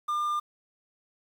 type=tone with quantisation; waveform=triangle; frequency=1201 Hz; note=D6; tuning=38 cents sharp; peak=-24 dBFS; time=0.08-0.4 s; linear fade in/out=10 ms; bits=9; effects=none